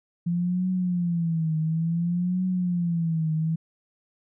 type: tone with vibrato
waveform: sine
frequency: 170.5 Hz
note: F3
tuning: 41 cents flat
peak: -22 dBFS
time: 0.26-3.56 s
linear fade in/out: 10 ms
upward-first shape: triangle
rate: 0.57 Hz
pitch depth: 150 cents each way
effects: none